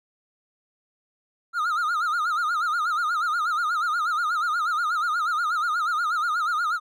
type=tone with vibrato; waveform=triangle; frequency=1318.5 Hz; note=E6; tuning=in tune; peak=-20 dBFS; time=1.53-6.8 s; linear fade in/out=50 ms; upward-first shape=sine; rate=8.3 Hz; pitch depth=150 cents each way; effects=none